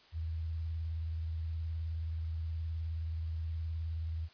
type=tone with vibrato; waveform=sine; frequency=81 Hz; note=E2; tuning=30 cents flat; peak=-34 dBFS; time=0.12-4.29 s; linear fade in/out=50 ms; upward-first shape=sine; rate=19 Hz; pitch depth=61 cents each way; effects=white hiss -61 dBFS RMS until 4.33 s + resampled to 11025 Hz